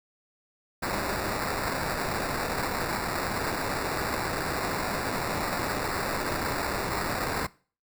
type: noise with sample-and-hold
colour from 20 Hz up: blue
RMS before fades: -30 dBFS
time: 0.82-7.47 s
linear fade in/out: 10 ms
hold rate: 3150 Hz
effects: noise-tail reverb RT60 0.4 s tail -21 dB re dry